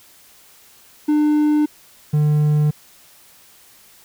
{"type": "tone pair in turn", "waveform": "triangle", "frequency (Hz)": [300, 150], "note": ["D4", "D3"], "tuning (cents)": [37, 37], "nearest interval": "octave", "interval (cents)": 1200, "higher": "first", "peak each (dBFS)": [-11, -11], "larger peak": "neither", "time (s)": [[1.08, 1.66], [2.13, 2.71]], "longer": "neither", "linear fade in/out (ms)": 10, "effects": ["white hiss -49 dBFS RMS until 4.04 s"]}